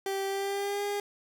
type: tone with pitch glide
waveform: 30% pulse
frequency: 390 to 407.3 Hz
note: G4 to G#4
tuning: -9 to -34 cents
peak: -27 dBFS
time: 0.06-1 s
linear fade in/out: 2 ms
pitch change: +75 cents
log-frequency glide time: 0.26-0.84 s
effects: none